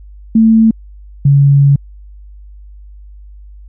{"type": "tone pair in turn", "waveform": "sine", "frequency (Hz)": [223, 140.48], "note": ["A3", "C#3"], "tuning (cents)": [23, 23], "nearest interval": "minor sixth", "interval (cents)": 800, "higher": "first", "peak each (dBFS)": -4, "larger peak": "neither", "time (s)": [[0.35, 0.71], [1.25, 1.76]], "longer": "second", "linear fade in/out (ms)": 5, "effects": ["added 50 Hz sine -32 dBFS peak until 3.68 s"]}